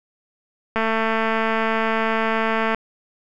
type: click train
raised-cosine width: 0.5 ms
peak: -7 dBFS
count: 444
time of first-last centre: 0.76-2.747 s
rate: 223 Hz
effects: none